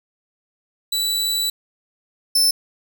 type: tone pair in turn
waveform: sawtooth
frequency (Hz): 3951 / 5292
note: B7 / E8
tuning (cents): 0 / +6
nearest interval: perfect fourth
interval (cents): 506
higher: second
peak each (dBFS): -16 / -11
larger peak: second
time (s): 0.92-1.5 / 2.35-2.51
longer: first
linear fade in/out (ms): 5
effects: none